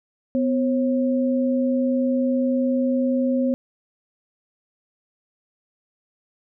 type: tone pair together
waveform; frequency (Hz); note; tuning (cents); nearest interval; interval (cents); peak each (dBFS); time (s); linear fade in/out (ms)
sine; 250.8 / 539.2; B3 / C#5; +27 / -48; octave + minor second; 1325; -19 / -24; 0.35-3.54; 0
effects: none